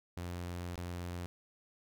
sawtooth tone with dropouts, 87.9 Hz, F2, 12 cents sharp, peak -35 dBFS, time 0.17-1.26 s, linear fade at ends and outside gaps 0 ms, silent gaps 0.756-0.778 s, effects none

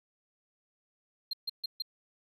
triangle tone bursts, 4186 Hz, C8, in tune, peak -30 dBFS, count 4, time 1.31-1.822 s, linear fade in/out 5 ms, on 23 ms, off 140 ms, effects none

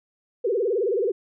sine tone with vibrato, 430 Hz, A4, 40 cents flat, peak -20 dBFS, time 0.44-1.12 s, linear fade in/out 10 ms, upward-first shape sine, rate 19 Hz, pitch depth 250 cents each way, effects none

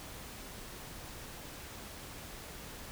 silence, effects pink hiss -47 dBFS RMS until 2.91 s

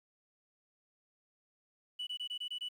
sine tone bursts, 2960 Hz, F#7, in tune, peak -35 dBFS, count 7, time 1.99-2.688 s, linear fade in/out 10 ms, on 80 ms, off 23 ms, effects tanh soft clip ceiling -34 dBFS + 11-bit

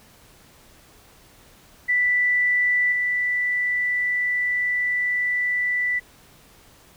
sine tone with level steps, 1975.5 Hz, B6, in tune, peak -17 / -20 dBFS, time 1.88-6 s, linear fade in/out 20 ms, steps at 2.92 s, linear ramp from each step 2 ms, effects pink hiss -52 dBFS RMS until 6.96 s

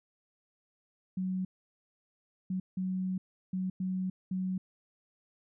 sine tone bursts at uneven times, 186.2 Hz, F#3, 11 cents sharp, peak -30 dBFS, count 6, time 1.17-1.45 / 2.5-2.6 / 2.77-3.18 / 3.53-3.7 / 3.8-4.1 / 4.31-4.58 s, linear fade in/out 5 ms, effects none

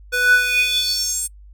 square tone with high-pass filter sweep, 494.6 Hz, B4, 3 cents sharp, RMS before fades -18 dBFS, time 0.12-1.28 s, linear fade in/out 20 ms, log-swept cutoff 1000 to 9000 Hz, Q 6.6, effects noise-tail reverb RT60 0.1 s tail -26 dB re dry + added 50 Hz sine -40 dBFS peak until 1.53 s

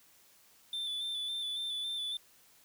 triangle tone with vibrato, 3520 Hz, A7, in tune, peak -33 dBFS, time 0.73-2.17 s, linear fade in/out 2 ms, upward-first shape square, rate 3.6 Hz, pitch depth 24 cents each way, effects white hiss -63 dBFS RMS until 2.64 s

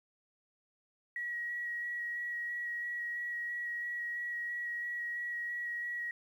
sine tone with vibrato, 1911 Hz, A#6, 43 cents sharp, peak -35 dBFS, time 1.16-6.11 s, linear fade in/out 2 ms, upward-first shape square, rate 3 Hz, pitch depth 9 cents each way, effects 11-bit

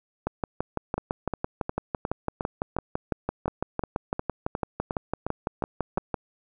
two click trains, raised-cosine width 1 ms, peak -12 / -14 dBFS, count 36 / 15, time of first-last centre 0.27-6.142 / 0.98-5.98 s, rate 5.96 / 2.8 Hz, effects none

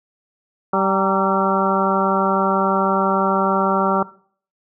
harmonic tone with a mistuned harmonic, 193.7 Hz, G3, 20 cents flat, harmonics 1 / 2 / 3 / 4 / 5 / 6 / 7, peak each -23 / -23 / -23 / -23 / -23 / -23 / -23 dBFS, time 0.73-4.03 s, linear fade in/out 5 ms, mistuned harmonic 5, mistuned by -66 cents, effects noise-tail reverb RT60 0.5 s tail -18 dB re dry

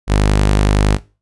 sawtooth tone, 50.8 Hz, G#1, 38 cents flat, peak -6 dBFS, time 0.07-0.99 s, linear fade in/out 50 ms, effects noise-tail reverb RT60 0.3 s tail -19 dB re dry + resampled to 24000 Hz

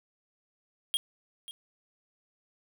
square tone with echo, 3246 Hz, G#7, 40 cents flat, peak -26 dBFS, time 0.94-0.97 s, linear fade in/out 0 ms, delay 540 ms, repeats 1, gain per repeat -15 dB, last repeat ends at 1.51 s, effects none

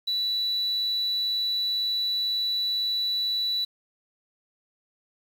sine tone, 3951 Hz, B7, in tune, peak -22 dBFS, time 0.07-3.65 s, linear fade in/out 10 ms, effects tanh soft clip ceiling -22 dBFS + 8-bit

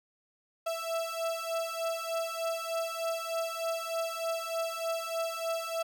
35% pulse beating tone pair, 659.3 / 662.6 Hz, E5 / E5, 0 / +9 cents, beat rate 3.3 Hz, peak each -33 / -33 dBFS, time 0.66-5.83 s, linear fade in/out 10 ms, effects none

